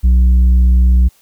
triangle tone with tanh clipping, 61.74 Hz, B1, in tune, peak -7 dBFS, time 0.03-1.09 s, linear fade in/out 20 ms, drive 9 dB, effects white hiss -52 dBFS RMS until 1.21 s

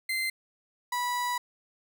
35% pulse tone pair in turn, 2076 / 979.7 Hz, C7 / B5, -14 / -14 cents, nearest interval octave + minor second, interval 1300 cents, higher first, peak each -26 dBFS, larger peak neither, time 0.09-0.3 / 0.92-1.38 s, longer second, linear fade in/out 5 ms, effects none

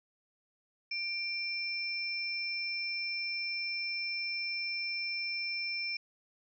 sine tone pair together, 2365 / 5313 Hz, D7 / E8, +12 / +13 cents, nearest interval octave + major second, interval 1401 cents, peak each -35 / -37 dBFS, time 0.91-5.97 s, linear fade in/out 5 ms, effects none

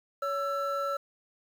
triangle tone pair together, 561.3 / 1335 Hz, C#5 / E6, +22 / +22 cents, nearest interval octave + minor third, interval 1500 cents, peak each -30 / -29 dBFS, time 0.22-0.97 s, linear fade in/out 5 ms, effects 9-bit

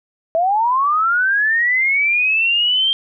sine linear sweep, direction up, 641 to 3185 Hz, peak -13 dBFS, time 0.35-2.93 s, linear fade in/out 0 ms, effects none

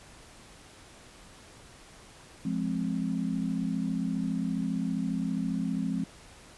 sine chord, F minor, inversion none, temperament just, 174.61 / 209.5 / 261.9 Hz, F3 / Ab3 / C4, 0 / +15 / +2 cents, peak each -32 dBFS, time 2.45-6.04 s, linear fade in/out 5 ms, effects pink hiss -52 dBFS RMS until 6.57 s + resampled to 24000 Hz

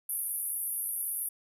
pink band-pass noise, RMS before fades -34 dBFS, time 0.09-1.29 s, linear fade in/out 5 ms, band 9800 to 13000 Hz, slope 96 dB/octave, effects none

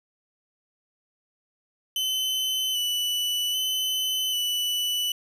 40% pulse tone with pitch steps, 3043 / 2970 / 3031 / 2971 Hz, F#7 / F#7 / F#7 / F#7, +48 / +6 / +41 / +6 cents, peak -23 dBFS, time 1.96-5.12 s, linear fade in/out 2 ms, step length 790 ms, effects none

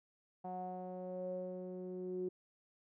sawtooth tone with low-pass filter sweep, 183.1 Hz, F#3, 18 cents flat, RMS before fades -43 dBFS, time 0.44-2.29 s, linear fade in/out 10 ms, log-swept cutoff 780 to 370 Hz, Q 8.6, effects none

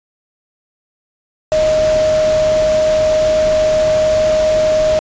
sine tone in noise, 622.3 Hz, D#5, in tune, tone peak -10 dBFS, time 1.52-4.99 s, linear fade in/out 0 ms, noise pink, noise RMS -24 dBFS, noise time 1.52-4.99 s, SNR +11 dB, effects resampled to 16000 Hz

